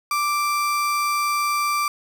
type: tone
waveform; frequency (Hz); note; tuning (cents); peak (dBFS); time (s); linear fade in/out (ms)
35% pulse; 1174.7; D6; 0; -18; 0.11-1.88; 2
effects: none